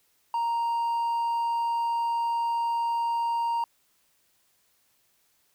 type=tone with hard clipping; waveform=triangle; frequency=932.3 Hz; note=A#5; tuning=in tune; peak=-25 dBFS; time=0.34-3.64 s; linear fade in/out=2 ms; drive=5 dB; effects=white hiss -68 dBFS RMS until 5.54 s